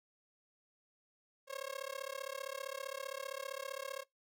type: tone with amplitude modulation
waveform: sawtooth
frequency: 543 Hz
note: C#5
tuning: 36 cents flat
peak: -33 dBFS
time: 1.47-4.05 s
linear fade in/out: 50 ms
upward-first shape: sine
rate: 35.3 Hz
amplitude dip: 100%
effects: noise-tail reverb RT60 0.2 s tail -25 dB re dry